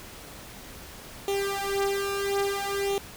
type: tone with flanger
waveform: sawtooth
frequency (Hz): 397.1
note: G4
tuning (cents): +22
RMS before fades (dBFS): -28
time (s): 1.28-2.98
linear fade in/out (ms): 0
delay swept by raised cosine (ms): 0.3 to 3.3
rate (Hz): 0.6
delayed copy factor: +1
effects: pink hiss -44 dBFS RMS until 3.16 s